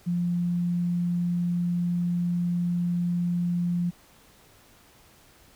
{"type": "tone", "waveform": "sine", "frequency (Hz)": 174.61, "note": "F3", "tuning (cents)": 0, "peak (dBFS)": -23, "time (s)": [0.06, 3.91], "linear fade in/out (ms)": 20, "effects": ["pink hiss -56 dBFS RMS until 5.55 s"]}